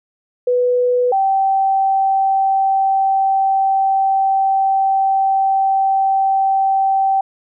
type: tone pair in turn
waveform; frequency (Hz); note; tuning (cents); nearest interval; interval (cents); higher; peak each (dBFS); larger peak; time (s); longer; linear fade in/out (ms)
sine; 493.9 / 775.7; B4 / G5; 0 / -18; minor sixth; 782; second; -12; neither; 0.47-1.12 / 1.12-7.21; second; 5
effects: none